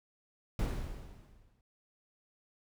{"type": "noise with exponential decay", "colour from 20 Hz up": "brown", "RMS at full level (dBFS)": -30, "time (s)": [0.59, 1.61], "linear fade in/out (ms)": 2, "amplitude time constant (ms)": 220, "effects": []}